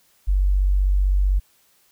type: tone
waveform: sine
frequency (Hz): 47.82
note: G1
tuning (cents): -42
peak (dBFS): -15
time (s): 0.27-1.4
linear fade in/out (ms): 20
effects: white hiss -60 dBFS RMS until 1.91 s